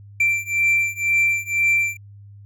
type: beating tone pair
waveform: triangle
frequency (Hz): 2349 / 2351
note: D7 / D7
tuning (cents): 0 / +1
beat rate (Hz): 2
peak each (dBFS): -19 / -18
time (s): 0.2-1.97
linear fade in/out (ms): 5
effects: added 101 Hz sine -40 dBFS peak until 2.45 s